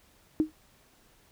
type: tone with exponential decay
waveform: sine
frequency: 311.1 Hz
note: D#4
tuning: in tune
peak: -17 dBFS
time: 0.4-0.52 s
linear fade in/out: 0 ms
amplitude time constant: 24 ms
effects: pink hiss -62 dBFS RMS until 1.31 s